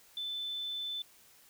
sine tone, 3520 Hz, A7, in tune, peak -35 dBFS, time 0.17-1.02 s, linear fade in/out 2 ms, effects white hiss -61 dBFS RMS until 1.49 s

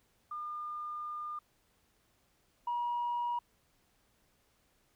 sine tone pair in turn, 1208 / 958.8 Hz, D6 / A#5, +48 / +48 cents, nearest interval major third, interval 400 cents, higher first, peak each -37 / -30 dBFS, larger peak second, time 0.31-1.39 / 2.67-3.39 s, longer first, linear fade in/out 5 ms, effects tanh soft clip ceiling -28 dBFS + pink hiss -72 dBFS RMS until 4.95 s

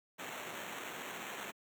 blue noise with sample-and-hold, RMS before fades -44 dBFS, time 0.18-1.52 s, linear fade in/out 20 ms, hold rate 4900 Hz, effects high-pass 200 Hz 12 dB/octave

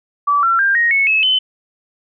sine tone with pitch steps, 1153 / 1355.4 / 1593.3 / 1873.1 / 2202 / 2588 / 3043 Hz, D6 / E6 / G6 / A#6 / C#7 / E7 / F#7, -32 / +48 / +28 / +8 / -12 / -32 / +48 cents, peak -11 dBFS, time 0.27-1.39 s, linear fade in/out 10 ms, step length 160 ms, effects none

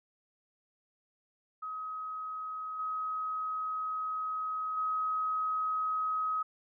sine tone with level steps, 1268 Hz, D#6, 32 cents sharp, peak -36 / -32 / -29 dBFS, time 1.62-6.43 s, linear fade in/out 10 ms, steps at 2.79 / 4.77 s, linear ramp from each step 5 ms, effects none

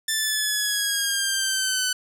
10% pulse exponential sweep, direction down, 1772 to 1500 Hz, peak -13 dBFS, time 0.08-1.93 s, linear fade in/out 5 ms, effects none

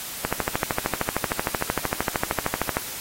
click train, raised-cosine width 0.5 ms, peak -7 dBFS, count 34, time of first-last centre 0.25-2.769 s, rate 13.1 Hz, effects white hiss -34 dBFS RMS until 3 s + AAC 48 kbps

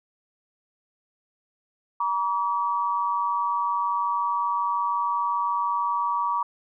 sine tone pair together, 952.8 / 1146 Hz, A#5 / D6, +38 / -43 cents, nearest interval minor third, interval 319 cents, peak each -25 / -25 dBFS, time 2-6.43 s, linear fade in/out 5 ms, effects none

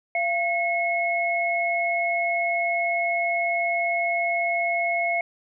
sine tone pair together, 686.3 / 2179 Hz, F5 / C#7, -30 / -30 cents, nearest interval octave + minor sixth, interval 2000 cents, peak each -24 dBFS, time 0.15-5.21 s, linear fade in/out 2 ms, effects none

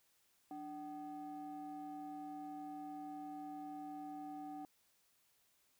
triangle ring-modulated tone, 233.1 Hz, A#3, in tune, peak -40 dBFS, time 0.51-4.65 s, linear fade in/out 0 ms, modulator 528 Hz, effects white hiss -75 dBFS RMS until 5.79 s

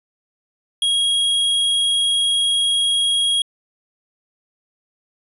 square tone, 3290 Hz, G#7, 17 cents flat, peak -16 dBFS, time 0.82-3.42 s, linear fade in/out 2 ms, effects resampled to 32000 Hz

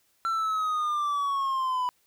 triangle linear sweep, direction down, 1352 to 987.8 Hz, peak -23 dBFS, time 0.25-1.89 s, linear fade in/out 0 ms, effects white hiss -68 dBFS RMS until 2.06 s

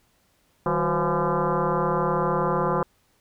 sine tone with frequency modulation, 328.1 Hz, E4, 8 cents flat, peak -20 dBFS, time 0.66-2.83 s, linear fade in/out 2 ms, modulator 173 Hz, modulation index 5.4, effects pink hiss -65 dBFS RMS until 3.2 s

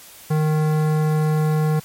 sine tone with hard clipping, 154.4 Hz, D#3, 13 cents flat, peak -18 dBFS, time 0.3-1.8 s, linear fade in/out 10 ms, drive 16 dB, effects white hiss -43 dBFS RMS until 1.84 s + MP3 64 kbps

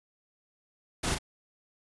pink noise with echo, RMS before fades -30 dBFS, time 1.03-1.15 s, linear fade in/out 10 ms, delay 36 ms, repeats 1, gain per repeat -6 dB, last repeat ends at 1.186 s, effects resampled to 24000 Hz

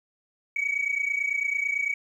sine tone pair together, 2246 / 2275 Hz, C#7 / C#7, +22 / +44 cents, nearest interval unison, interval 22 cents, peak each -26 dBFS, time 0.56-1.94 s, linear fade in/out 5 ms, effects tanh soft clip ceiling -19 dBFS + 10-bit

